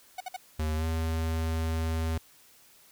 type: tone bursts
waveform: 45% pulse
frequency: 740 Hz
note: F#5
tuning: in tune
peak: -33 dBFS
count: 3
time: 0.18-0.365 s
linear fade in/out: 5 ms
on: 25 ms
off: 55 ms
type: tone with pitch glide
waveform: square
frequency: 77.78 to 80.9 Hz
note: D#2 to E2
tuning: 0 to -32 cents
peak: -28 dBFS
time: 0.59-2.18 s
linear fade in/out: 5 ms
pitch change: +68 cents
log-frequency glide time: 0.75-0.85 s
effects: white hiss -58 dBFS RMS until 2.91 s